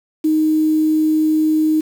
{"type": "tone with quantisation", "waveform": "sine", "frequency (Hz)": 311.1, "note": "D#4", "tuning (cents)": 0, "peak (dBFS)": -12, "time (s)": [0.24, 1.81], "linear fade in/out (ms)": 10, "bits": 6, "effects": []}